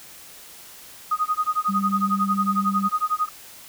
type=tone with tremolo; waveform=sine; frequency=1244.5 Hz; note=D#6; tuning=in tune; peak=-17 dBFS; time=1.11-3.29 s; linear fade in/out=5 ms; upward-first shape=sine; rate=11 Hz; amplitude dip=100%
type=tone with vibrato; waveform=sine; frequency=196.9 Hz; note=G3; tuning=8 cents sharp; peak=-23 dBFS; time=1.68-2.89 s; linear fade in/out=20 ms; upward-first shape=triangle; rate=18 Hz; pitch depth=16 cents each way
effects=white hiss -44 dBFS RMS until 3.68 s